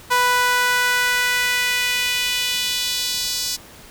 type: tone with high-pass filter sweep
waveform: sawtooth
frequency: 493.9 Hz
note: B4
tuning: in tune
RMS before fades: -20 dBFS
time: 0.1-3.57 s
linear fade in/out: 20 ms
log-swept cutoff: 1000 to 4900 Hz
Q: 1.9
effects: pink hiss -43 dBFS RMS until 3.9 s